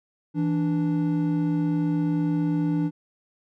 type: tone pair together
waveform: triangle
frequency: 164.83 / 293.7 Hz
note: E3 / D4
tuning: 0 / 0 cents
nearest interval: minor seventh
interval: 1000 cents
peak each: -22 dBFS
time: 0.34-2.91 s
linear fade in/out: 50 ms
effects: none